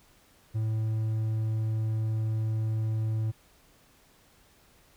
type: tone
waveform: triangle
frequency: 110 Hz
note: A2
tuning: in tune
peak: -24 dBFS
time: 0.54-3.32 s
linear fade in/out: 20 ms
effects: pink hiss -61 dBFS RMS until 4.96 s